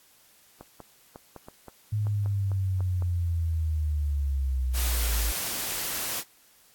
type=clicks; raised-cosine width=1 ms; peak=-28 dBFS; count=11; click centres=0.61 / 0.803 / 1.159 / 1.363 / 1.485 / 1.683 / 2.069 / 2.26 / 2.517 / 2.806 / 3.023 s
type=linear sweep; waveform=sine; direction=down; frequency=106.6 to 53.2 Hz; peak=-24 dBFS; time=1.92-5.32 s; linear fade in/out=10 ms
type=noise; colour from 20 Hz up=white; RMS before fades=-31 dBFS; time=4.73-6.24 s; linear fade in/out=50 ms
effects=white hiss -59 dBFS RMS until 6.74 s + AAC 64 kbps